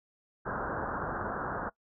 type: low-pass noise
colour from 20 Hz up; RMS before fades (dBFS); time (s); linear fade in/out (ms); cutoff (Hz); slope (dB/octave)
white; -35; 0.45-1.7; 20; 1600; 96
effects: noise-tail reverb RT60 0.1 s tail -21 dB re dry